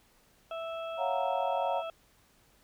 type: harmonic tone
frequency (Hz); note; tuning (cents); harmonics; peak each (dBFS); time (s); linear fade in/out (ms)
658; E5; -3; 1 / 2 / 4 / 5; -36 / -42 / -48 / -50; 0.51-1.9; 2
type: chord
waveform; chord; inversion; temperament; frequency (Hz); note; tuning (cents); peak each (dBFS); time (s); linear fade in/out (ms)
sine; Gb major seventh; second; equal; 554.4 / 698.5 / 740 / 932.3; Db5 / F5 / Gb5 / Bb5; 0 / 0 / 0 / 0; -34; 0.97-1.83; 50
effects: pink hiss -65 dBFS RMS until 2.63 s